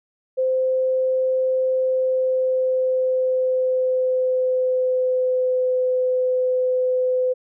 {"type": "tone with pitch glide", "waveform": "sine", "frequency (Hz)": [518, 507.9], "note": ["C5", "B4"], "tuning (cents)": [-17, 48], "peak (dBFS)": -17, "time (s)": [0.37, 7.34], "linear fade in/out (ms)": 20, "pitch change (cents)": -35, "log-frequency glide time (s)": [1.7, 5.73], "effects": []}